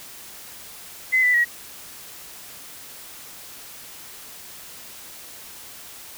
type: tone with pitch steps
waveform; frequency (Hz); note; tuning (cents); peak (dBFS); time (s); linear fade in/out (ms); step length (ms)
sine; 2039 / 1985 / 1909; C7 / B6 / A#6; -45 / +8 / +41; -15; 1.12-1.45; 20; 110
effects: white hiss -41 dBFS RMS until 6.17 s